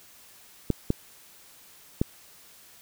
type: clicks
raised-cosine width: 3 ms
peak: -9 dBFS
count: 3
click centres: 0.703 / 0.904 / 2.015 s
effects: white hiss -53 dBFS RMS until 2.81 s